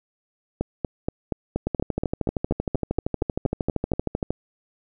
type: two click trains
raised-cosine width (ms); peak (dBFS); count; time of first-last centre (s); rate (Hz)
2; -10 / -10; 15 / 35; 0.61-3.935 / 1.67-4.306; 4.21 / 12.9
effects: none